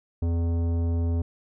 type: tone with tanh clipping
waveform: sine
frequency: 84.3 Hz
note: E2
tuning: 39 cents sharp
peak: -24 dBFS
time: 0.22-1.22 s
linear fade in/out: 5 ms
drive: 14 dB
effects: none